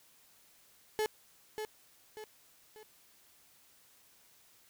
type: tone with echo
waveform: 35% pulse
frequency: 430 Hz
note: A4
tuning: 40 cents flat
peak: -28 dBFS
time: 0.99-1.06 s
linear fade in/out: 0 ms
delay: 590 ms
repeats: 3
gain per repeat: -7 dB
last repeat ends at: 2.83 s
effects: white hiss -64 dBFS RMS until 4.69 s